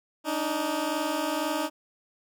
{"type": "tone pair together", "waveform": "15% pulse", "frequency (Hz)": [289.1, 311.1], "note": ["D4", "D#4"], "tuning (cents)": [-27, 0], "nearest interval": "minor second", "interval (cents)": 127, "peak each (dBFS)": [-25, -22], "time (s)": [0.24, 1.7], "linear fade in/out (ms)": 50, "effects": []}